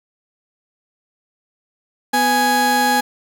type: tone pair together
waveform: 30% pulse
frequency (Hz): 248.7 / 830.6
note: B3 / G#5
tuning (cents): +12 / 0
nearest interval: octave + major sixth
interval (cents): 2088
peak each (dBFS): -18 / -12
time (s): 2.13-3.01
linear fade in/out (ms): 10
effects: none